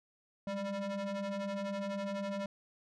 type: ring-modulated tone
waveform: square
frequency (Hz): 196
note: G3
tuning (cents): 0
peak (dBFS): -33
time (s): 0.47-2.46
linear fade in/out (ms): 2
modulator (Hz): 398
effects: low-pass 5000 Hz 12 dB/octave